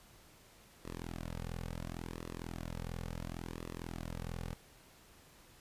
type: tone with flanger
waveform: sawtooth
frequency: 42.15 Hz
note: E1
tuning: 39 cents sharp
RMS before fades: -43 dBFS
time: 0.84-4.55 s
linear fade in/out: 20 ms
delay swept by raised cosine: 1.3 to 3.1 ms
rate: 0.71 Hz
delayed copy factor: -0.85
effects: pink hiss -61 dBFS RMS until 5.6 s + resampled to 32000 Hz